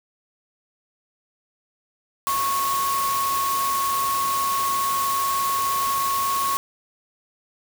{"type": "tone in noise", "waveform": "sine", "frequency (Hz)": 1100, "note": "C#6", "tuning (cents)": -14, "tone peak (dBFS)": -21, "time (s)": [2.27, 6.57], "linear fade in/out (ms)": 0, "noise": "white", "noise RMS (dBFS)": -29, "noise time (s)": [2.27, 6.57], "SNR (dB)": 5, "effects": []}